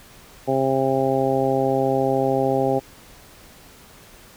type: harmonic tone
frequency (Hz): 133.6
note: C3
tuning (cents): +36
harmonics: 1 / 2 / 3 / 4 / 5 / 6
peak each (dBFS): -28 / -25 / -23 / -23 / -26 / -25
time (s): 0.47-2.8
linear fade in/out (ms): 20
effects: pink hiss -47 dBFS RMS until 4.36 s